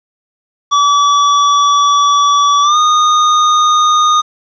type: tone with pitch glide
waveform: square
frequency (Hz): 1148 to 1230.4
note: D6 to D#6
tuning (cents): -40 to -20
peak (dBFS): -8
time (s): 0.71-4.22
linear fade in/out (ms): 20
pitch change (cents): +120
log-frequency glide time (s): 2.62-2.77
effects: resampled to 16000 Hz + 7-bit